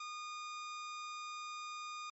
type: tone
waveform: sawtooth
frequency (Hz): 1223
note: D#6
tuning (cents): -30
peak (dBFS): -39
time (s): 0-2.1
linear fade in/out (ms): 5
effects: MP3 32 kbps